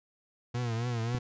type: tone with vibrato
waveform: 40% pulse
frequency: 118 Hz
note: A#2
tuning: 22 cents sharp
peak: -29 dBFS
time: 0.54-1.19 s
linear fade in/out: 10 ms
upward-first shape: triangle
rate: 3.7 Hz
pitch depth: 100 cents each way
type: click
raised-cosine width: 3 ms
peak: -23 dBFS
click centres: 1.149 s
effects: resampled to 16000 Hz